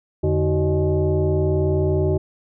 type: tone with frequency modulation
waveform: sine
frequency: 147 Hz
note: D3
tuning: 2 cents sharp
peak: -16 dBFS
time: 0.23-2.18 s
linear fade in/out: 10 ms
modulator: 233 Hz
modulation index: 1.6
effects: none